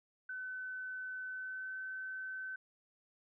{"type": "tone with pitch glide", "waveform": "sine", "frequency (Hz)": [1514, 1528.1], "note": ["F#6", "G6"], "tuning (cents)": [39, -45], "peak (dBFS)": -40, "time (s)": [0.29, 2.56], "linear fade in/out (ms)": 5, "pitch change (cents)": 16, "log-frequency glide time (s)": [1.28, 1.78], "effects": []}